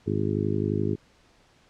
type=harmonic tone; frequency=51.6 Hz; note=G#1; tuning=10 cents flat; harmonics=2 / 3 / 4 / 5 / 6 / 7 / 8; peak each=-29 / -31 / -31 / -33 / -32 / -31 / -32 dBFS; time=0.06-0.96 s; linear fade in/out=20 ms; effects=pink hiss -60 dBFS RMS until 1.69 s + low-pass 6000 Hz 12 dB/octave